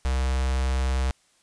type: tone with notch filter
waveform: square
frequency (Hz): 65.2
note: C2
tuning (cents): -5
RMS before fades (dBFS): -24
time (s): 0.05-1.11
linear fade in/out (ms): 0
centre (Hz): 260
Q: 0.75
effects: white hiss -63 dBFS RMS until 1.42 s + resampled to 22050 Hz